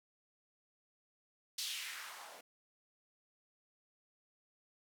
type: noise with band-pass filter sweep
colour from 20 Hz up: blue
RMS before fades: -45 dBFS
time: 1.58-2.41 s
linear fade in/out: 5 ms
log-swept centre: 4300 to 520 Hz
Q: 2
effects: none